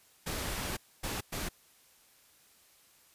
pink noise bursts at uneven times, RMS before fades -36 dBFS, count 3, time 0.26-0.77 / 1.03-1.21 / 1.32-1.49 s, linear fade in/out 10 ms, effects white hiss -63 dBFS RMS until 3.14 s + resampled to 32000 Hz

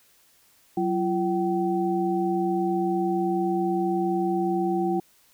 sine tone cluster, 186.7 / 342.3 / 765 Hz, F#3 / F4 / G5, +16 / -35 / -42 cents, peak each -28 / -24 / -28 dBFS, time 0.77-5 s, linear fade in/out 5 ms, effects white hiss -60 dBFS RMS until 5.33 s

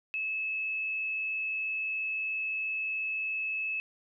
sine tone with frequency modulation, 2597 Hz, E7, 26 cents flat, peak -30 dBFS, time 0.14-3.8 s, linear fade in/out 0 ms, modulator 73.9 Hz, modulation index 0.28, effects none

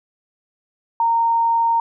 sine tone, 923 Hz, A#5, 17 cents flat, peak -14 dBFS, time 1-1.8 s, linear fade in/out 2 ms, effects none

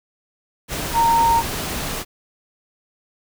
sine tone in noise, 923 Hz, A#5, 17 cents flat, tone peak -13 dBFS, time 0.93-1.43 s, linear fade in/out 50 ms, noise pink, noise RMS -26 dBFS, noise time 0.68-2.05 s, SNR +10 dB, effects none

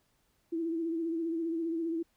sine tone with vibrato, 330 Hz, E4, 2 cents sharp, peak -30 dBFS, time 0.52-2.03 s, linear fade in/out 10 ms, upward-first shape sine, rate 15 Hz, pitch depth 46 cents each way, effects pink hiss -73 dBFS RMS until 2.16 s

